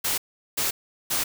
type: noise bursts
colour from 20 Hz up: white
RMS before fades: -25 dBFS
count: 3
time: 0.04-1.24 s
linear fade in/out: 10 ms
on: 140 ms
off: 390 ms
effects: none